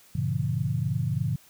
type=chord; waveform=sine; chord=G diminished seventh; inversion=none; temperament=just; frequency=98 / 117.6 / 141.12 / 169.34 Hz; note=G2 / Bb2 / Db3 / Fb3; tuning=0 / +16 / +31 / +47 cents; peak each=-32 / -29 / -28 / -32 dBFS; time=0.15-1.36 s; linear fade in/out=5 ms; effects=white hiss -56 dBFS RMS until 1.49 s